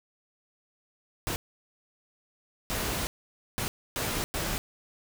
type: noise bursts at uneven times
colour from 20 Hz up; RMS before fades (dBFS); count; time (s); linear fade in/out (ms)
pink; -31; 5; 1.27-1.36 / 2.7-3.07 / 3.58-3.68 / 3.96-4.24 / 4.34-4.58; 0
effects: none